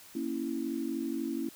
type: chord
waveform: sine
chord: A# diminished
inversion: none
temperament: equal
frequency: 233.1 / 277.2 / 329.6 Hz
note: A#3 / C#4 / E4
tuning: 0 / 0 / 0 cents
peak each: -37 / -35 / -35 dBFS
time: 0.15-1.49 s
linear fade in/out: 5 ms
effects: white hiss -53 dBFS RMS until 1.55 s